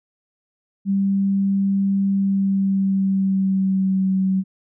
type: tone with pitch glide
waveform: sine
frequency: 196.3 to 189.94 Hz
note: G3 to F#3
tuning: +3 to +46 cents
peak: -16 dBFS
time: 0.85-4.44 s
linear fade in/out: 50 ms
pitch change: -57 cents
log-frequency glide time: 2.13-4.11 s
effects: none